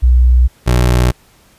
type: tone pair in turn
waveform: sine / 25% pulse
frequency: 61.74 / 61.17 Hz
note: B1 / B1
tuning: 0 / -16 cents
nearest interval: unison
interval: 16 cents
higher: first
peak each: -5 dBFS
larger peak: neither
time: 0.02-0.48 / 0.66-1.12 s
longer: neither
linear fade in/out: 20 ms
effects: pink hiss -49 dBFS RMS until 1.58 s + resampled to 32000 Hz